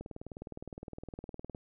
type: click train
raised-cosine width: 2 ms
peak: -29 dBFS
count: 31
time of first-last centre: 0.01-1.548 s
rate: 19.5 Hz
effects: none